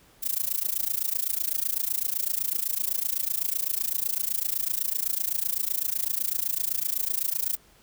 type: noise with amplitude modulation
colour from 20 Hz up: violet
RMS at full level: -24 dBFS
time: 0.22-7.57 s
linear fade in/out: 20 ms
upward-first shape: sine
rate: 27.9 Hz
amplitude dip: 95%
effects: pink hiss -58 dBFS RMS until 7.82 s